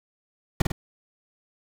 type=noise with echo; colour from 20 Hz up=brown; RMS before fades=-17 dBFS; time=0.6-0.62 s; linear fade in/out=5 ms; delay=50 ms; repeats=2; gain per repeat=-5 dB; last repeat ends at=0.72 s; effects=none